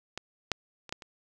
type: clicks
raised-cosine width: 0.2 ms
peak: -18 / -9 / -27 / -15 / -28 dBFS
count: 5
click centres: 0.176 / 0.517 / 0.893 / 0.925 / 1.022 s
effects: none